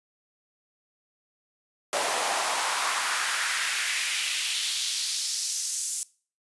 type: noise with high-pass filter sweep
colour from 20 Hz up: pink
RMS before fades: -28 dBFS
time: 1.93-6.03 s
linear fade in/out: 0 ms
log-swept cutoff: 600 to 7600 Hz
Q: 1.9
effects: noise-tail reverb RT60 0.4 s tail -21 dB re dry + resampled to 24000 Hz